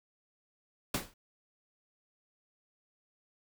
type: noise with exponential decay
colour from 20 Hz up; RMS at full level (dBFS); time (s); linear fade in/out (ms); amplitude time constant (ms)
pink; -28; 0.94-1.14; 5; 42
effects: none